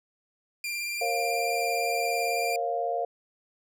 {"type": "tone with vibrato", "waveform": "sawtooth", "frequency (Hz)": 2380, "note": "D7", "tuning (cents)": 22, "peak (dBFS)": -27, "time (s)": [0.64, 2.56], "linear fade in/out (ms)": 2, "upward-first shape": "square", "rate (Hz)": 18, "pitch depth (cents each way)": 14}
{"type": "chord", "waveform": "sine", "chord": "Bb minor", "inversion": "none", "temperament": "equal with one note detuned", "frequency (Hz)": [466.2, 544.8, 698.5], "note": ["Bb4", "Db5", "F5"], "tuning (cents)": [0, -30, 0], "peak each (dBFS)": [-32, -33, -28], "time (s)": [1.01, 3.05], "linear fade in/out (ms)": 5}
{"effects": []}